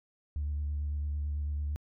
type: tone with vibrato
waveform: sine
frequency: 73.4 Hz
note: D2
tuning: in tune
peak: -29 dBFS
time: 0.36-1.76 s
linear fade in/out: 0 ms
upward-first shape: sine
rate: 9 Hz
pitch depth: 23 cents each way
effects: tanh soft clip ceiling -27 dBFS